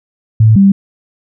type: tone pair in turn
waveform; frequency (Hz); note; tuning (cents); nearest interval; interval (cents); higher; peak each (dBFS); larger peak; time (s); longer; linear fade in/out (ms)
sine; 110 / 196.45; A2 / G3; 0 / +4; minor seventh; 1004; second; -3; neither; 0.4-0.56 / 0.56-0.72; neither; 5
effects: none